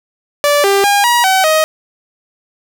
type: tone with pitch steps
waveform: sawtooth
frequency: 581 / 396.4 / 810 / 958 / 760 / 628 Hz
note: D5 / G4 / G#5 / A#5 / F#5 / D#5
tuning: -19 / +19 / -43 / +47 / +46 / +16 cents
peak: -5 dBFS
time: 0.44-1.64 s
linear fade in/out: 0 ms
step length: 200 ms
effects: none

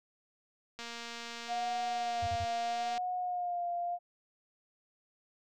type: click train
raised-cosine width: 0.2 ms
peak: -26 dBFS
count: 513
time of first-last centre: 0.79-2.978 s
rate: 234 Hz
type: tone with vibrato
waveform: sine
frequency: 712 Hz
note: F5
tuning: 33 cents sharp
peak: -32 dBFS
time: 1.47-3.99 s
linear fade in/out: 50 ms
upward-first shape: sine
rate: 0.77 Hz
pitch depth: 38 cents each way
type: tone bursts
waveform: sine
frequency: 91.1 Hz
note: F#2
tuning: 26 cents flat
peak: -35 dBFS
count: 3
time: 2.22-2.449 s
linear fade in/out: 10 ms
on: 53 ms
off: 35 ms
effects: none

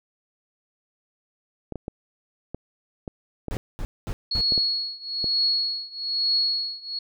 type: clicks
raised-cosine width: 2 ms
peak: -18 dBFS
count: 10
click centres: 1.723 / 1.757 / 1.881 / 2.546 / 3.078 / 3.483 / 3.567 / 4.522 / 4.578 / 5.243 s
type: noise bursts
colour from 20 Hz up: brown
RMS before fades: -29 dBFS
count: 4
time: 3.51-4.41 s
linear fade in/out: 0 ms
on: 60 ms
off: 220 ms
type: tone with tremolo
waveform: sine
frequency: 4341 Hz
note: C#8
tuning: 37 cents flat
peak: -18 dBFS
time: 4.31-6.99 s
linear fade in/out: 5 ms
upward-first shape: triangle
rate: 1.1 Hz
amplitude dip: 95%
effects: none

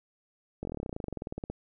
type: slowing click train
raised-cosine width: 2 ms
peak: -22 dBFS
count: 24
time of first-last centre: 0.63-1.5 s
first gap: 21 ms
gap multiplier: 1.05
effects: none

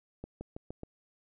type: accelerating click train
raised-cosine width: 2 ms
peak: -27 dBFS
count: 5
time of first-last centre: 0.24-0.834 s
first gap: 170 ms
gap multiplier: 0.91
effects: none

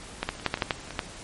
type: clicks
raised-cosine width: 0.3 ms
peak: -10 / -10 / -28 / -23 / -6 / -8 / -18 / -7 / -7 / -28 / -20 / -9 dBFS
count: 12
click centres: 0.23 / 0.29 / 0.352 / 0.398 / 0.463 / 0.541 / 0.574 / 0.622 / 0.708 / 0.875 / 0.907 / 0.992 s
effects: pink hiss -43 dBFS RMS until 1.23 s + MP3 48 kbps

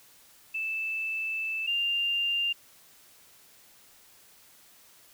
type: tone pair in turn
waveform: sine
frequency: 2637 / 2794 Hz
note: E7 / F7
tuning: 0 / 0 cents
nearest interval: minor second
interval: 100 cents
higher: second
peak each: -29 / -25 dBFS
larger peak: second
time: 0.54-1.67 / 1.67-2.53 s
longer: first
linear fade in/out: 10 ms
effects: white hiss -57 dBFS RMS until 5.13 s

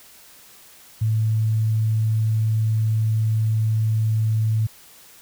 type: tone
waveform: sine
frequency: 110 Hz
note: A2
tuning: in tune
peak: -17 dBFS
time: 1.01-4.67 s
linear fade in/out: 10 ms
effects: white hiss -48 dBFS RMS until 5.21 s

